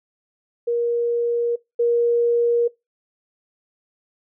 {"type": "tone pair in turn", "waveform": "sine", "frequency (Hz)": [472.9, 472.9], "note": ["A#4", "A#4"], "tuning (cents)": [25, 25], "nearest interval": "unison", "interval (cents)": 0, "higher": "neither", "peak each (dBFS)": [-18, -15], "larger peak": "second", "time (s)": [[0.67, 1.56], [1.79, 2.68]], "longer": "neither", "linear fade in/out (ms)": 10, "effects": ["noise-tail reverb RT60 0.2 s tail -22 dB re dry"]}